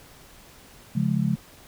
sine chord, Db major, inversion none, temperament equal with one note detuned, 138.59 / 174.61 / 210.9 Hz, Db3 / F3 / Ab3, 0 / 0 / +27 cents, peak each -25 dBFS, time 0.95-1.36 s, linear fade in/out 10 ms, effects pink hiss -50 dBFS RMS until 1.67 s

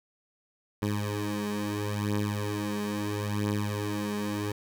15% pulse beating tone pair, 103.4 / 104.15 Hz, G#2 / G#2, -7 / +5 cents, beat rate 0.75 Hz, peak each -24 / -27 dBFS, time 0.82-4.52 s, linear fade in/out 5 ms, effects none

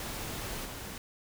pink noise with level steps, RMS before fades -38 / -42 dBFS, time 0-0.98 s, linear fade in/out 2 ms, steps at 0.64 s, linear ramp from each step 20 ms, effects none

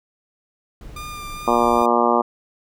brown noise, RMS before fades -37 dBFS, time 0.81-1.83 s, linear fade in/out 2 ms
sawtooth tone with vibrato, 1200 Hz, D6, 37 cents sharp, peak -28 dBFS, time 0.96-1.86 s, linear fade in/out 5 ms, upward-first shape sine, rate 2.4 Hz, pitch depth 16 cents each way
harmonic tone, 119.1 Hz, A#2, 38 cents sharp, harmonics 2 / 3 / 4 / 5 / 6 / 7 / 8 / 9 / 10, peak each -23 / -23 / -23 / -23 / -23 / -23 / -23 / -23 / -23 dBFS, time 1.47-2.22 s, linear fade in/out 10 ms
effects none

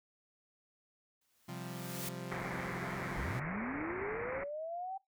white noise with exponential growth, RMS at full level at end -40 dBFS, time 1.21-2.09 s, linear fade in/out 5 ms, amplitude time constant 190 ms
sawtooth chord, C suspended fourth, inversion none, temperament equal, 130.81 / 174.61 / 196 Hz, C3 / F3 / G3, 0 / 0 / 0 cents, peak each -41 / -40 / -45 dBFS, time 1.48-3.4 s, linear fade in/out 10 ms
white low-pass noise, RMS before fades -42 dBFS, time 2.31-4.44 s, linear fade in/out 5 ms, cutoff 2300 Hz, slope 96 dB/octave
sine linear sweep, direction up, 38.73 to 784 Hz, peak -38 dBFS, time 3.16-4.98 s, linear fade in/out 10 ms
effects noise-tail reverb RT60 0.2 s tail -21 dB re dry

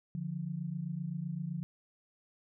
sine tone pair together, 146.83 / 174.61 Hz, D3 / F3, 0 / 0 cents, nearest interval minor third, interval 300 cents, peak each -38 / -37 dBFS, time 0.15-1.63 s, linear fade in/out 0 ms, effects none

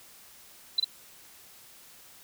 sine tone with echo, 4000 Hz, B7, 21 cents sharp, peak -20 dBFS, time 0.78-0.8 s, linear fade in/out 5 ms, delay 45 ms, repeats 1, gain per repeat -2 dB, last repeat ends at 0.845 s, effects white hiss -53 dBFS RMS until 2.23 s

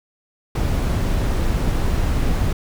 brown noise, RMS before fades -19 dBFS, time 0.55-2.53 s, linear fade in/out 5 ms, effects none

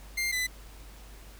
sawtooth tone pair in turn, 2100 / 2005 Hz, C7 / B6, +6 / +26 cents, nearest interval minor second, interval 80 cents, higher first, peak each -24 dBFS, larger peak neither, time 0.17-0.32 / 0.32-0.47 s, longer neither, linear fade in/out 10 ms, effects added 50 Hz sine -46 dBFS peak until 1.39 s + pink hiss -53 dBFS RMS until 1.39 s

